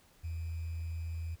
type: tone with sample-and-hold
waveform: sine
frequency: 82.41 Hz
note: E2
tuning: in tune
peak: -35 dBFS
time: 0.23-1.36 s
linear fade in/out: 20 ms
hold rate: 2450 Hz
effects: pink hiss -64 dBFS RMS until 1.4 s